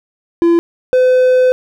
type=tone pair in turn; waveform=triangle; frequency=339.3 / 508.4 Hz; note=F4 / C5; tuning=-50 / -50 cents; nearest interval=perfect fifth; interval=700 cents; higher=second; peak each=-5 dBFS; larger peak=neither; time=0.42-0.59 / 0.93-1.52 s; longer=second; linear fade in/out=0 ms; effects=none